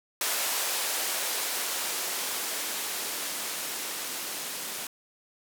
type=noise with band-pass filter sweep; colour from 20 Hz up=violet; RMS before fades=-32 dBFS; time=0.21-4.87 s; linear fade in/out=2 ms; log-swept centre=500 to 210 Hz; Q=0.95; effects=none